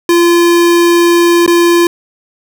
square tone with dropouts, 343.7 Hz, F4, 28 cents flat, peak -6 dBFS, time 0.09-1.87 s, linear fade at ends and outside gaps 2 ms, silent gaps 1.463-1.477 s, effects none

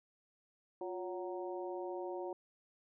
harmonic tone with a mistuned harmonic, 186 Hz, F#3, 9 cents sharp, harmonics 2 / 3 / 4 / 5, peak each -41 / -45 / -47 / -49 dBFS, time 0.81-2.33 s, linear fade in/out 2 ms, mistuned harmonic 2, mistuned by -75 cents, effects none

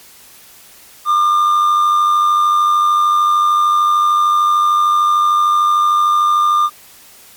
triangle tone with amplitude modulation, 1200 Hz, D6, 37 cents sharp, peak -6 dBFS, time 1.05-6.7 s, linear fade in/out 50 ms, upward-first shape sine, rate 93.3 Hz, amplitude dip 40%, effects white hiss -42 dBFS RMS until 7.36 s + MP3 96 kbps

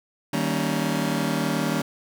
sawtooth chord, Eb dominant seventh, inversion none, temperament just, 155.56 / 194.45 / 233.3 / 280 Hz, Eb3 / G3 / Bb3 / Db4, 0 / -14 / +2 / +18 cents, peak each -24 dBFS, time 0.33-1.82 s, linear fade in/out 5 ms, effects none

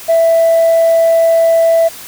sine tone, 661 Hz, E5, 5 cents sharp, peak -5 dBFS, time 0.08-1.89 s, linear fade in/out 20 ms, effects tanh soft clip ceiling -4 dBFS + white hiss -31 dBFS RMS until 2.07 s

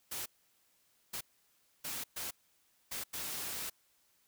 white noise bursts at uneven times, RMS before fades -40 dBFS, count 6, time 0.11-0.26 / 1.13-1.21 / 1.84-2.04 / 2.16-2.31 / 2.91-3.04 / 3.13-3.7 s, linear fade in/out 10 ms, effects white hiss -72 dBFS RMS until 4.27 s

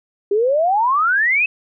sine exponential sweep, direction up, 392 to 2628 Hz, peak -13 dBFS, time 0.31-1.46 s, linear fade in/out 5 ms, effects none

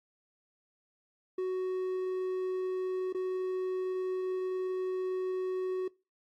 triangle tone with dropouts, 371.4 Hz, F#4, 7 cents sharp, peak -28 dBFS, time 1.38-5.88 s, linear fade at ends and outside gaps 5 ms, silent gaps 3.127-3.146 s, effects noise-tail reverb RT60 0.3 s tail -24 dB re dry + AAC 48 kbps

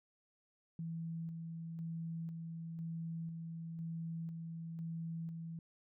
sine tone with tremolo, 164.81 Hz, E3, in tune, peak -39 dBFS, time 0.79-5.59 s, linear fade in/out 2 ms, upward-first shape square, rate 1 Hz, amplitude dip 30%, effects none

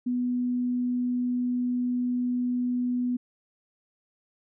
sine tone, 246.9 Hz, B3, in tune, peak -24 dBFS, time 0.06-3.17 s, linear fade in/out 10 ms, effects none

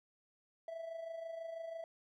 triangle tone with amplitude modulation, 659.3 Hz, E5, in tune, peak -37 dBFS, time 0.68-1.84 s, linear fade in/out 2 ms, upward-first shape sine, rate 26.1 Hz, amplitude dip 60%, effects tanh soft clip ceiling -33 dBFS

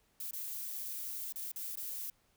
violet noise with dropouts, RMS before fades -41 dBFS, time 0.2-2.1 s, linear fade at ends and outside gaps 2 ms, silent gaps 0.31-0.332 / 1.324-1.358 / 1.517-1.56 / 1.756-1.772 s, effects pink hiss -72 dBFS RMS until 2.36 s

